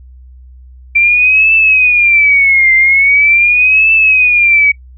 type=tone with vibrato; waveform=sine; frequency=2349 Hz; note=D7; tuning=in tune; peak=-5 dBFS; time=0.95-4.72 s; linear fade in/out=10 ms; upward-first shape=triangle; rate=0.42 Hz; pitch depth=210 cents each way; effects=noise-tail reverb RT60 0.1 s tail -21 dB re dry + added 63 Hz sine -33 dBFS peak until 4.97 s